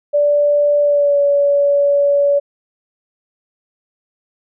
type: tone with pitch glide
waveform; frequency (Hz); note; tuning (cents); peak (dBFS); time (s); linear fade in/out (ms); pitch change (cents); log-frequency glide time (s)
sine; 583 to 569.4; D5 to C#5; -13 to +46; -10; 0.13-2.4; 20; -41; 0.81-1.19
effects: none